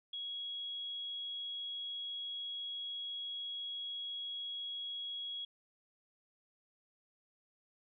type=tone; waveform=sine; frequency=3322 Hz; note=G#7; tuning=in tune; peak=-39 dBFS; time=0.13-5.45 s; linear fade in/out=5 ms; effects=none